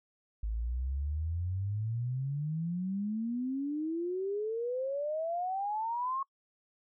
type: exponential sweep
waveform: sine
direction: up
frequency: 52.1 to 1097 Hz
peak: -31 dBFS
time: 0.43-6.23 s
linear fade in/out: 5 ms
effects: noise-tail reverb RT60 0.1 s tail -25 dB re dry